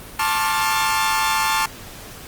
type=chord; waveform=sawtooth; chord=D minor seventh; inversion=second; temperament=equal with one note detuned; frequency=880 / 1074.1 / 1174.7 / 1396.9 Hz; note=A5 / C6 / D6 / F6; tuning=0 / +45 / 0 / 0 cents; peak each=-17 / -20 / -22 / -22 dBFS; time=0.19-1.66 s; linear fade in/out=5 ms; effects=pink hiss -38 dBFS RMS until 2.27 s + Opus 32 kbps